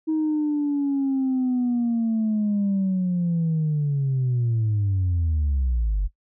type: linear sweep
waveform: sine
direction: down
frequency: 317 to 44.91 Hz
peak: -18 dBFS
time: 0.07-6.08 s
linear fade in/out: 20 ms
effects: noise-tail reverb RT60 0.1 s tail -18 dB re dry + tanh soft clip ceiling -17 dBFS

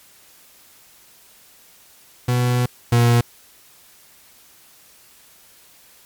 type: tone pair in turn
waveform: 40% pulse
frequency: 123.5 / 119.09 Hz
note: B2 / A#2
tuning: 0 / +37 cents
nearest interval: minor second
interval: 63 cents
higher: first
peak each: -15 / -11 dBFS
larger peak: second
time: 2.28-2.66 / 2.92-3.21 s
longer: first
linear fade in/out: 5 ms
effects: white hiss -50 dBFS RMS until 6.05 s + MP3 96 kbps

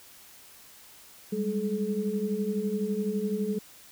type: tone cluster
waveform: sine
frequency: 195.4 / 207.3 / 428.5 Hz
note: G3 / G#3 / A4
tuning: -5 / -3 / -46 cents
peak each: -31 dBFS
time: 1.32-3.59 s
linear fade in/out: 10 ms
effects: white hiss -52 dBFS RMS until 3.91 s

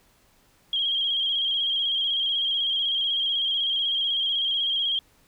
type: tone with vibrato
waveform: sine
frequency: 3230 Hz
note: G#7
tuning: 49 cents flat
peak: -22 dBFS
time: 0.73-4.99 s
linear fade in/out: 2 ms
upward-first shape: square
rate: 16 Hz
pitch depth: 35 cents each way
effects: pink hiss -61 dBFS RMS until 5.27 s

